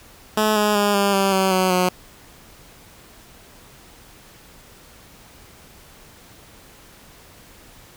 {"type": "tone with pitch steps", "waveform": "10% pulse", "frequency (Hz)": [214.7, 209.7, 204.8, 199.98, 195.3, 190.72, 186.26, 181.9], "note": ["A3", "G#3", "G#3", "G3", "G3", "G3", "F#3", "F#3"], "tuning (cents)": [-42, 17, -24, 35, -6, -47, 12, -29], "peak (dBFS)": -8, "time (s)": [0.37, 1.89], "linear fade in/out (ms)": 5, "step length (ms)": 190, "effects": ["pink hiss -47 dBFS RMS until 7.96 s"]}